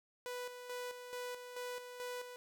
sawtooth tone with tremolo, 493.9 Hz, B4, in tune, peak -37 dBFS, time 0.26-2.36 s, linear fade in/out 0 ms, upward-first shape square, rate 2.3 Hz, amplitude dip 55%, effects none

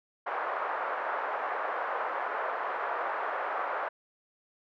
white band-pass noise, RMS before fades -33 dBFS, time 0.26-3.89 s, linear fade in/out 10 ms, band 510 to 1400 Hz, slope 24 dB/octave, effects none

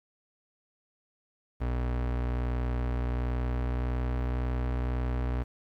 35% pulse tone with pitch glide, 61.2 to 61.95 Hz, B1 to B1, -15 to +6 cents, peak -26 dBFS, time 1.6-5.44 s, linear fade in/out 20 ms, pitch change +21 cents, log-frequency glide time 2.93-4.19 s, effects low-pass 2000 Hz 12 dB/octave + 10-bit

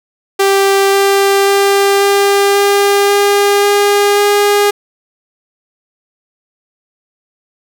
sawtooth tone with pitch steps, 392.9 / 395.2 / 397.5 / 399.8 / 402.1 / 404.4 / 406.8 / 409.1 Hz, G4 / G4 / G4 / G4 / G4 / G#4 / G#4 / G#4, +4 / +14 / +24 / +34 / +44 / -46 / -36 / -26 cents, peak -4 dBFS, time 0.39-4.71 s, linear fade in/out 10 ms, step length 540 ms, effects none

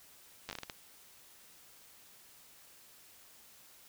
slowing click train, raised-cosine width 0.2 ms, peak -23 dBFS, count 8, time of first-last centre 0.49-0.698 s, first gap 9 ms, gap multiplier 1.39, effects white hiss -59 dBFS RMS until 3.88 s

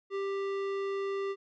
sine tone with tanh clipping, 393.7 Hz, G4, 8 cents sharp, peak -33 dBFS, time 0.1-1.36 s, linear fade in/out 50 ms, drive 16 dB, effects none

